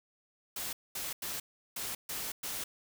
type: noise bursts at uneven times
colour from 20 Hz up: white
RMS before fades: -38 dBFS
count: 6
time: 0.56-0.73 / 0.95-1.13 / 1.22-1.4 / 1.76-1.95 / 2.09-2.32 / 2.43-2.64 s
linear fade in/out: 5 ms
effects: none